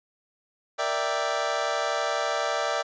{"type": "chord", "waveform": "25% pulse", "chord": "E half-diminished seventh", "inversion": "second", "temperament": "equal", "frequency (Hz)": [466.2, 587.3, 659.3, 784], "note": ["Bb4", "D5", "E5", "G5"], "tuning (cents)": [0, 0, 0, 0], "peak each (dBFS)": [-31, -25, -26, -28], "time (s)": [0.78, 2.83], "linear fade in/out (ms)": 20, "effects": ["resampled to 16000 Hz"]}